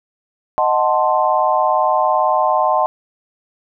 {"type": "chord", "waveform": "sine", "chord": "D# diminished seventh", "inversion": "none", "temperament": "equal", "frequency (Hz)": [622.3, 740, 880, 1046.5], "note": ["D#5", "F#5", "A5", "C6"], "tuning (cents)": [0, 0, 0, 0], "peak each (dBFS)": -18, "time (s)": [0.58, 2.86], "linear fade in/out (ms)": 0, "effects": []}